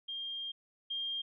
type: tone pair in turn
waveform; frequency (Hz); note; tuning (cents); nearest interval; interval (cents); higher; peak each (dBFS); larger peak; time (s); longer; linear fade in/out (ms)
sine; 3208 / 3208; G7 / G7; +39 / +39; unison; 0; neither; -37 / -34; second; 0.08-0.52 / 0.9-1.22; first; 10
effects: none